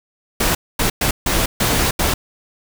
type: noise bursts at uneven times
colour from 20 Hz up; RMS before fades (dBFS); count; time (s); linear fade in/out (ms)
pink; -17; 6; 0.4-0.55 / 0.79-0.9 / 1.01-1.11 / 1.26-1.46 / 1.6-1.91 / 1.99-2.14; 5
effects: none